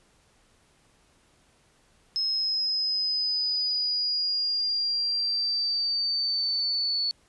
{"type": "linear sweep", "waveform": "sine", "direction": "down", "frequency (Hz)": [5170, 4435], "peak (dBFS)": -24, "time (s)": [2.16, 7.11], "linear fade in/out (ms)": 0, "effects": ["pink hiss -63 dBFS RMS until 7.28 s", "resampled to 24000 Hz"]}